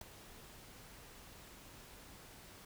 pink noise with ADSR envelope, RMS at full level -43 dBFS, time 0.01-2.65 s, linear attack 4 ms, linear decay 6 ms, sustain -13 dB, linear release 4 ms, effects none

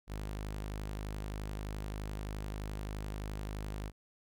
sawtooth tone, 51.6 Hz, G#1, 10 cents flat, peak -34 dBFS, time 0.07-3.92 s, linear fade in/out 50 ms, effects none

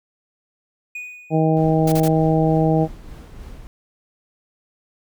triangle tone with exponential decay, 2474 Hz, D#7, 10 cents flat, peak -25 dBFS, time 0.95-1.74 s, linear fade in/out 5 ms, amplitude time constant 170 ms
harmonic tone, 158.8 Hz, D#3, 36 cents sharp, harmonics 1 / 2 / 3 / 4 / 5, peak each -17 / -20 / -22 / -23 / -24 dBFS, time 1.3-2.88 s, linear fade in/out 50 ms
brown noise with tremolo, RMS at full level -35 dBFS, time 1.57-3.67 s, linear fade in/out 0 ms, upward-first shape sine, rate 3.3 Hz, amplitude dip 35%
white noise bursts, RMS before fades -30 dBFS, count 3, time 1.87-2.082 s, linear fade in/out 5 ms, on 52 ms, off 28 ms
effects none

